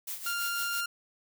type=noise with tremolo; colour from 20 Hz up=blue; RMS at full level=-36 dBFS; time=0.07-0.81 s; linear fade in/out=5 ms; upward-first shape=sine; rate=6 Hz; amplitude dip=65%
type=tone; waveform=sawtooth; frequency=1396.9 Hz; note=F6; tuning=in tune; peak=-27 dBFS; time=0.26-0.86 s; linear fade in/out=5 ms
effects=none

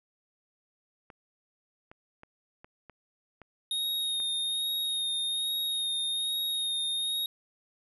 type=clicks; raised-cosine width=0.5 ms; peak=-33 dBFS; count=7; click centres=1.102 / 1.915 / 2.234 / 2.645 / 2.897 / 3.417 / 4.201 s
type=tone with vibrato; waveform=square; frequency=3718 Hz; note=A#7; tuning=5 cents flat; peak=-29 dBFS; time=3.71-7.26 s; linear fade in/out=2 ms; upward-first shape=sine; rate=1.2 Hz; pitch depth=22 cents each way
effects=none

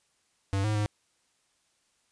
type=tone with pitch steps; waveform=square; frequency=97.9 / 107 / 104.9 Hz; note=G2 / A2 / G#2; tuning=-2 / -48 / +18 cents; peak=-26 dBFS; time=0.53-0.86 s; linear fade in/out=0 ms; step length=110 ms; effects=white hiss -71 dBFS RMS until 2.11 s + resampled to 22050 Hz

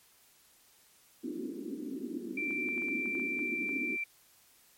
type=band-pass noise; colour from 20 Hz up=pink; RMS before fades=-39 dBFS; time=1.23-3.97 s; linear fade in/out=20 ms; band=230 to 360 Hz; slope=48 dB/octave
type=tone; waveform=sine; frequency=2349 Hz; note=D7; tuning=in tune; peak=-32 dBFS; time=2.37-4.04 s; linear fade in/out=5 ms
type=clicks; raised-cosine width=0.5 ms; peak=-36 dBFS; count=10; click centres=2.508 / 2.688 / 2.779 / 2.821 / 2.885 / 3.058 / 3.152 / 3.197 / 3.392 / 3.692 s
effects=white hiss -63 dBFS RMS until 4.77 s + MP3 64 kbps

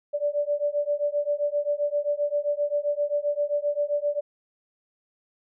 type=beating tone pair; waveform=sine; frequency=580 / 587.6 Hz; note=D5 / D5; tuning=-22 / +1 cents; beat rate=7.6 Hz; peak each=-26 dBFS; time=0.13-4.21 s; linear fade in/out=20 ms; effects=none

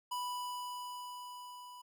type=tone with level ramp; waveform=square; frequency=987.8 Hz; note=B5; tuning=in tune; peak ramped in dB=-36 to -50 dBFS; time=0.11-1.82 s; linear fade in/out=10 ms; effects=none

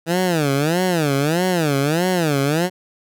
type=tone with vibrato; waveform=15% pulse; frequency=159.7 Hz; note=D#3; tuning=45 cents sharp; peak=-10 dBFS; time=0.06-2.7 s; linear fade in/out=50 ms; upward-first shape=sine; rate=1.6 Hz; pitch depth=260 cents each way; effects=none

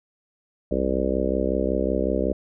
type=harmonic tone with a mistuned harmonic; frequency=65.41 Hz; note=C2; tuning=in tune; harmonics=1 / 3 / 4 / 5 / 6 / 7 / 8 / 9; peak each=-29 / -29 / -29 / -29 / -29 / -29 / -29 / -29 dBFS; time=0.71-2.33 s; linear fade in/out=5 ms; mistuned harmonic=1; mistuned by=-110 cents; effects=none

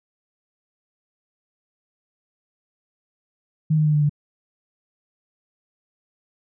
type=tone with pitch steps; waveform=sine; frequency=155.9 / 153.58 / 151.29 / 149.03 / 146.81 Hz; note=D#3 / D#3 / D#3 / D3 / D3; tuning=+4 / -22 / -48 / +26 / 0 cents; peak=-15 dBFS; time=3.7-4.095 s; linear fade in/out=10 ms; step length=79 ms; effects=none

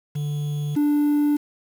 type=tone pair in turn; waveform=triangle; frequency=146.83 / 293.7 Hz; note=D3 / D4; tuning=0 / 0 cents; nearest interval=octave; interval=1200 cents; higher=second; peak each=-21 / -14 dBFS; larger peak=second; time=0.15-0.76 / 0.76-1.37 s; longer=neither; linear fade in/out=10 ms; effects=tanh soft clip ceiling -10 dBFS + 7-bit

